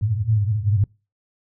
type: band-pass noise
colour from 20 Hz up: pink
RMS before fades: -20 dBFS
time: 0.01-0.84 s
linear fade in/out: 2 ms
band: 100 to 110 Hz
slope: 96 dB/octave
effects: noise-tail reverb RT60 0.3 s tail -26 dB re dry